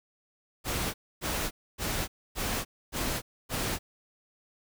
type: noise bursts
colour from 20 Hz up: pink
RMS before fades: -31 dBFS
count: 6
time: 0.64-3.79 s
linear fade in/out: 50 ms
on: 300 ms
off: 270 ms
effects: none